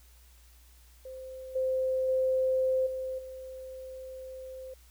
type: tone with level steps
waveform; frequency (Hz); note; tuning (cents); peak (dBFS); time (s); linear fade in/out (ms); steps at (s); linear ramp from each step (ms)
sine; 520; C5; -11; -40 / -26 / -24 / -32 / -40; 1.05-4.74; 5; 1.55 / 2.08 / 2.86 / 3.18; 10
effects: added 60 Hz sine -55 dBFS peak until 4.9 s + white hiss -62 dBFS RMS until 4.9 s